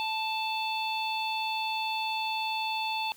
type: harmonic tone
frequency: 880 Hz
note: A5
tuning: in tune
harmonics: 1 / 3 / 4 / 5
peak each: -31 / -34 / -37 / -40 dBFS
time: 0-3.12 s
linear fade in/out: 0 ms
effects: white hiss -55 dBFS RMS until 3.16 s